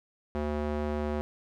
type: tone with band-pass filter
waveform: square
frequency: 74.5 Hz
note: D2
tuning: 25 cents sharp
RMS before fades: -31 dBFS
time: 0.35-1.21 s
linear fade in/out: 0 ms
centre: 470 Hz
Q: 0.71
effects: none